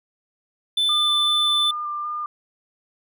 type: tone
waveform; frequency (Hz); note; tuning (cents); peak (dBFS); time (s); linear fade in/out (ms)
triangle; 3520; A7; 0; -16; 0.77-1.71; 5
type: tone with vibrato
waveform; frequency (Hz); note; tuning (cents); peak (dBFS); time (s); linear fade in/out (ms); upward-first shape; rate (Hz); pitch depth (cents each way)
sine; 1200; D6; +37; -25; 0.89-2.26; 2; square; 2.6; 12
effects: none